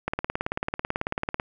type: click train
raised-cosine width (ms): 0.5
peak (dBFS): -11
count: 25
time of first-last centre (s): 0.08-1.399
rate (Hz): 18.2
effects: none